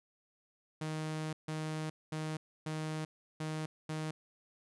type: tone bursts at uneven times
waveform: sawtooth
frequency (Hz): 156.1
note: D#3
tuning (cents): +6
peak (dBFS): -32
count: 6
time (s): 0.81-1.33 / 1.48-1.9 / 2.12-2.37 / 2.66-3.05 / 3.4-3.66 / 3.89-4.11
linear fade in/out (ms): 5
effects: resampled to 24000 Hz